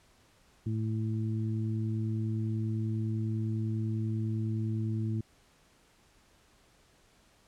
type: harmonic tone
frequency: 110 Hz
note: A2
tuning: in tune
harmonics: 1 / 2 / 3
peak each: -30 / -36 / -40 dBFS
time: 0.66-5.21 s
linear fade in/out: 5 ms
effects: pink hiss -64 dBFS RMS until 7.47 s + low-pass 10000 Hz 12 dB/octave